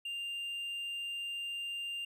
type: tone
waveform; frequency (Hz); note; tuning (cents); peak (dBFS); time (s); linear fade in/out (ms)
triangle; 2794; F7; 0; -35; 0.05-2.05; 5
effects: none

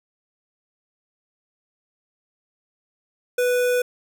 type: tone with notch filter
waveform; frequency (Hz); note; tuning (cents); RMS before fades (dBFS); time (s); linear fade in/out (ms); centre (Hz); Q
square; 493.9; B4; 0; -20; 3.38-3.82; 5; 4300; 1.6
effects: none

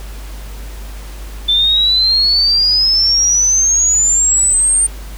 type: exponential sweep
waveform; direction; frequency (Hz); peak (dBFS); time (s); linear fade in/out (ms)
sine; up; 3520 to 8880; -9; 1.48-4.87; 10
effects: added 50 Hz sine -26 dBFS peak until 5.17 s + pink hiss -37 dBFS RMS until 5.17 s

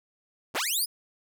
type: linear sweep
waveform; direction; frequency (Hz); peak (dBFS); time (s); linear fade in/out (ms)
10% pulse; up; 50.8 to 5200; -18; 0.54-0.86; 20
effects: none

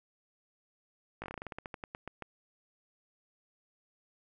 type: slowing click train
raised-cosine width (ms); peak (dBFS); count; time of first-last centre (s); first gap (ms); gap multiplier
0.5; -25; 17; 1.22-2.223; 18; 1.15
effects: none

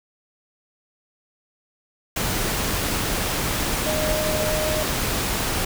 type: tone in noise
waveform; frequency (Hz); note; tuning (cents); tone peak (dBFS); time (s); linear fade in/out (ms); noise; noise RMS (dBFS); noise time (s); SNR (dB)
sine; 617; D#5; -15; -24; 3.86-4.83; 5; pink; -24; 2.16-5.65; -3
effects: none

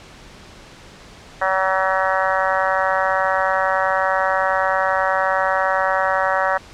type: harmonic tone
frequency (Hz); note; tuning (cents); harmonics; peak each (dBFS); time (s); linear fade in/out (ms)
189.6; F#3; +43; 3 / 4 / 5 / 6 / 7 / 8 / 9 / 10; -22 / -23 / -24 / -25 / -25 / -26 / -27 / -27; 1.41-6.58; 10
effects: pink hiss -42 dBFS RMS until 6.73 s + low-pass 6000 Hz 12 dB/octave

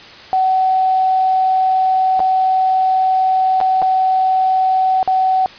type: tone with dropouts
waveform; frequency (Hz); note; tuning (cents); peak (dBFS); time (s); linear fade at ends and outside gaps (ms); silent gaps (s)
sine; 754; F#5; +32; -11; 0.33-5.46; 0; 2.194-2.202 / 3.603-3.612 / 3.818-3.824 / 5.029-5.076
effects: white hiss -37 dBFS RMS until 5.58 s + resampled to 11025 Hz

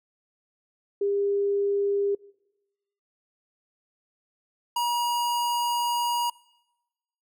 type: tone pair in turn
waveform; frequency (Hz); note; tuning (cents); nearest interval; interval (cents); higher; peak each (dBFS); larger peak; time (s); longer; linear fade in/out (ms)
sine / square; 401.9 / 955.9; G4 / A#5; +43 / +43; octave + minor third; 1500; second; -22 / -24; first; 1.01-2.15 / 4.76-6.3; second; 5
effects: noise-tail reverb RT60 1.0 s tail -23 dB re dry

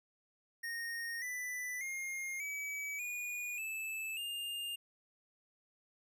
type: tone with pitch steps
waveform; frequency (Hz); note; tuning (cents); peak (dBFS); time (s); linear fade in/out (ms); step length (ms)
square; 1855 / 1988.1 / 2131 / 2284 / 2448 / 2623 / 2812; A#6 / B6 / C7 / D7 / D#7 / E7 / F7; -9 / +11 / +31 / -49 / -29 / -9 / +11; -39; 0.63-4.76; 10; 590
effects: none

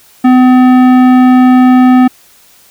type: tone with tanh clipping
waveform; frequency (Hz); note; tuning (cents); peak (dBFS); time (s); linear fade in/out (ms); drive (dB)
sine; 253.6; B3; +46; -4; 0.24-2.08; 10; 15
effects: white hiss -43 dBFS RMS until 2.7 s

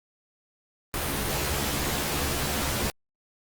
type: noise with comb filter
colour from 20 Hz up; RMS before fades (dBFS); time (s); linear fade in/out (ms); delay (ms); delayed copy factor
pink; -28; 0.94-2.9; 0; 14; +1
effects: Opus 32 kbps

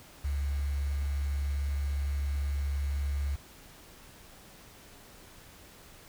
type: tone with quantisation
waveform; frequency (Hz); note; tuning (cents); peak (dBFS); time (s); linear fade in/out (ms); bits
sine; 70.6; C#2; +32; -28; 0.24-3.36; 10; 8
effects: pink hiss -53 dBFS RMS until 6.08 s

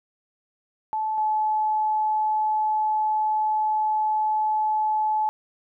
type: tone pair in turn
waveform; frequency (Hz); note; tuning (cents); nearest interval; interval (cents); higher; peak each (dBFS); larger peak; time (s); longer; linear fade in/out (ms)
sine; 868 / 860.5; A5 / A5; -24 / -39; unison; 15; first; -23 / -20; second; 0.93-1.18 / 1.18-5.29; second; 0
effects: none

